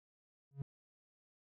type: tone with exponential growth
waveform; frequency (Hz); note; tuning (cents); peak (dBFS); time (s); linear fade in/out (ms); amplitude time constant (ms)
triangle; 138.7; C#3; +1; -32; 0.51-0.62; 2; 23
effects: none